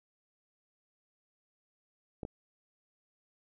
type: clicks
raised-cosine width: 2 ms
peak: -25 dBFS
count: 2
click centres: 2.232 / 2.251 s
effects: none